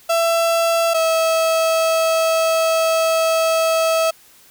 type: tone pair in turn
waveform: 35% pulse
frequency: 668 / 650.1 Hz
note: E5 / E5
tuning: +23 / -24 cents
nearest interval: unison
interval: 47 cents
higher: first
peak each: -13 dBFS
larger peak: neither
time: 0.09-0.94 / 0.94-4.11 s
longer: second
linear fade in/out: 10 ms
effects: white hiss -49 dBFS RMS until 4.5 s